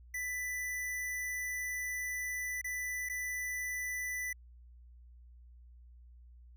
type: tone with dropouts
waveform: square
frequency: 1987 Hz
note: B6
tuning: 10 cents sharp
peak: -36 dBFS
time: 0.14-4.33 s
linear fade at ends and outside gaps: 5 ms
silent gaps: 2.615-2.643 / 3.089-3.096 s
effects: added 60 Hz sine -53 dBFS peak until 6.56 s